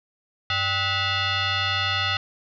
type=tone with frequency modulation; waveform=sine; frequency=784 Hz; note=G5; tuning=in tune; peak=-21 dBFS; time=0.5-2.17 s; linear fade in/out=2 ms; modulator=688 Hz; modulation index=4.9; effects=none